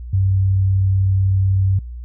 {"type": "tone", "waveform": "sine", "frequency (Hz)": 96, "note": "G2", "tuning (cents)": -36, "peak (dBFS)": -13, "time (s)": [0.13, 1.79], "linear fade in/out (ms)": 5, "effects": ["noise-tail reverb RT60 0.1 s tail -24 dB re dry", "added 60 Hz sine -28 dBFS peak until 2.04 s"]}